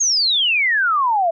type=exponential sweep; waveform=sine; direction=down; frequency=6710 to 645 Hz; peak=-14 dBFS; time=0-1.31 s; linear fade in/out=10 ms; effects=none